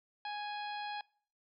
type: harmonic tone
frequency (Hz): 830.6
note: G#5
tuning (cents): 0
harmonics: 1 / 2 / 3 / 4 / 5 / 6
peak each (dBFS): -39 / -46 / -49 / -50 / -50 / -57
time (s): 0.25-1.01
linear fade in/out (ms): 2
effects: noise-tail reverb RT60 0.5 s tail -24 dB re dry